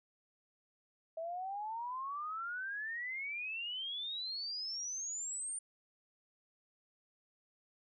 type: exponential sweep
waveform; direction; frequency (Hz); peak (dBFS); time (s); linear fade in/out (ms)
sine; up; 641 to 9050; -38; 1.17-5.59; 5
effects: none